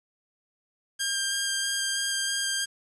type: tone with vibrato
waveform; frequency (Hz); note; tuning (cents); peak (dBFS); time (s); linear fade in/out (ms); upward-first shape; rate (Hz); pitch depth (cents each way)
10% pulse; 1600; G6; +35; -17; 0.99-2.66; 20; square; 3.1; 8
effects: resampled to 24000 Hz + 9-bit